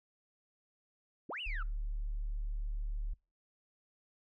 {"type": "linear two-way sweep", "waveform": "sine", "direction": "up then down", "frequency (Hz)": [155.56, 3029, 1241], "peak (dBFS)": -38, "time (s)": [1.29, 1.63], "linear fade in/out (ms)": 5, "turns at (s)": 1.41}
{"type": "tone", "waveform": "sine", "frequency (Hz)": 36.71, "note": "D1", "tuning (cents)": 0, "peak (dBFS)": -33, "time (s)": [1.46, 3.14], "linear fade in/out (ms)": 10}
{"effects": ["noise-tail reverb RT60 0.3 s tail -26 dB re dry", "tanh soft clip ceiling -30 dBFS"]}